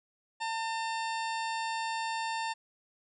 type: harmonic tone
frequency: 900 Hz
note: A5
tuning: 39 cents sharp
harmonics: 1 / 2 / 3 / 4 / 5 / 6 / 8 / 9 / 10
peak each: -33 / -40 / -41 / -45 / -45 / -50 / -50 / -53 / -53 dBFS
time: 0.4-2.54 s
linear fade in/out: 20 ms
effects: none